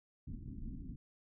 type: low-pass noise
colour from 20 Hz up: pink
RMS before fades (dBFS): -45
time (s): 0.27-0.96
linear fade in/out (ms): 5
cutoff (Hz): 290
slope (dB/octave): 48
effects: none